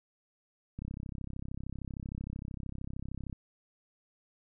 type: click train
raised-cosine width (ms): 5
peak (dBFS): -27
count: 85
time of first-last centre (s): 0.79-3.328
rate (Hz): 33.1
effects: none